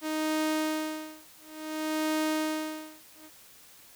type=tone with tremolo; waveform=sawtooth; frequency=311.1 Hz; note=D#4; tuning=in tune; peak=-22 dBFS; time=0.01-3.3 s; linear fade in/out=50 ms; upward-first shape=sine; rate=0.57 Hz; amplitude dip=100%; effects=white hiss -54 dBFS RMS until 3.95 s